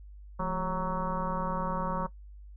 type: tone with frequency modulation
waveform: sine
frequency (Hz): 550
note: C#5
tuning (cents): -14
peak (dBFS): -28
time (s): 0.39-2.07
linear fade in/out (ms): 10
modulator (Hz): 190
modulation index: 3.6
effects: noise-tail reverb RT60 0.1 s tail -17 dB re dry + added 50 Hz sine -45 dBFS peak until 2.56 s